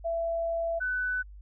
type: tone pair in turn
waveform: sine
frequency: 668 / 1499.6 Hz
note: E5 / F#6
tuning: +23 / +23 cents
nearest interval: octave + major second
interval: 1400 cents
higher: second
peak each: -27 dBFS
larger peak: neither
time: 0.04-0.8 / 0.8-1.23 s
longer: first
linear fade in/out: 20 ms
effects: added 50 Hz sine -44 dBFS peak until 1.41 s